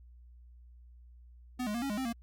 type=tone with pitch steps; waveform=square; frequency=250.7 / 209.2 / 236.7 / 275.8 / 207.4 / 262.6 / 232.9 Hz; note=B3 / G#3 / A#3 / C#4 / G#3 / C4 / A#3; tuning=+26 / +13 / +27 / -9 / -2 / +6 / -1 cents; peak=-33 dBFS; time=1.59-2.129 s; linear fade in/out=10 ms; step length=77 ms; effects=added 60 Hz sine -52 dBFS peak until 2.22 s + Opus 48 kbps